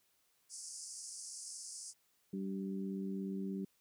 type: band-pass noise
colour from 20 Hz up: white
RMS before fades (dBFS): -48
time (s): 0.49-1.94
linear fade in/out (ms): 50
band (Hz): 4800 to 10000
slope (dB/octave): 96
type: harmonic tone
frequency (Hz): 96.8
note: G2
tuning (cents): -21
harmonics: 2 / 3 / 4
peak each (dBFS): -38 / -46 / -46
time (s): 2.33-3.65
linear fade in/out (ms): 5
effects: white hiss -75 dBFS RMS until 3.8 s